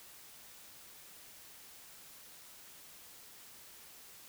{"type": "silence", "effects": ["white hiss -55 dBFS RMS until 4.28 s"]}